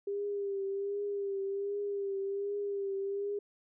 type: tone with vibrato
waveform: sine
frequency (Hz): 399.2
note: G4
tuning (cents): +32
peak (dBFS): -32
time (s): 0.07-3.39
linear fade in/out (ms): 5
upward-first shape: triangle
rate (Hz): 1.3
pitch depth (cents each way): 43
effects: none